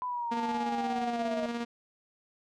sine linear sweep, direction down, 1006 to 625 Hz, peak -31 dBFS, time 0.02-1.46 s, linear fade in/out 0 ms
sawtooth tone with tremolo, 235.8 Hz, A#3, 20 cents sharp, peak -27 dBFS, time 0.31-1.65 s, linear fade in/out 10 ms, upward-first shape square, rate 17 Hz, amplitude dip 35%
effects low-pass 5000 Hz 12 dB/octave

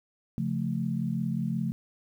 sine chord, Db augmented, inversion none, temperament equal with one note detuned, 137.4 / 174.61 / 220 Hz, Db3 / F3 / A3, -15 / 0 / 0 cents, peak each -32 / -31 / -31 dBFS, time 0.38-1.72 s, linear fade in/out 0 ms, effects 10-bit

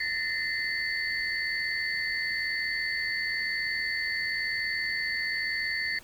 sine tone cluster, 1762 / 1843 / 2058 / 4477 Hz, A6 / A#6 / C7 / C#8, +2 / -20 / -29 / +16 cents, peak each -35 / -33 / -31 / -34 dBFS, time 0-5.99 s, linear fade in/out 5 ms, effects pink hiss -52 dBFS RMS until 6.03 s + MP3 96 kbps

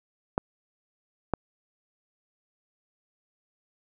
clicks, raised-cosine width 1 ms, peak -10 dBFS, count 2, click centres 0.379 / 1.337 s, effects none

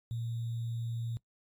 sine tone with sample-and-hold, 116 Hz, A#2, 8 cents flat, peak -33 dBFS, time 0.11-1.17 s, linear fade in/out 0 ms, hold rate 3675 Hz, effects noise-tail reverb RT60 0.1 s tail -20 dB re dry + MP3 96 kbps

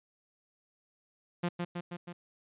sawtooth tone with echo, 174.61 Hz, F3, in tune, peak -25 dBFS, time 1.43-1.49 s, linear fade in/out 10 ms, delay 160 ms, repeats 4, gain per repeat -3 dB, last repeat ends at 2.13 s, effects resampled to 8000 Hz

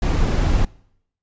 brown noise, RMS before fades -17 dBFS, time 0.02-0.65 s, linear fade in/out 5 ms, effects noise-tail reverb RT60 0.7 s tail -23 dB re dry + resampled to 16000 Hz

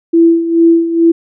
sine tone with tremolo, 333.3 Hz, E4, 19 cents sharp, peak -3 dBFS, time 0.13-1.12 s, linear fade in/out 10 ms, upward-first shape sine, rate 2.3 Hz, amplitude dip 70%, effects none

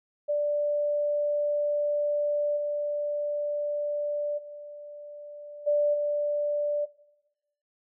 sine tone with level steps, 587.3 Hz, D5, in tune, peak -23 / -26 / -39 / -20 / -24 dBFS, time 0.28-6.86 s, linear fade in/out 20 ms, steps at 2.56 / 4.37 / 5.66 / 5.93 s, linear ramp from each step 20 ms, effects noise-tail reverb RT60 0.9 s tail -17 dB re dry

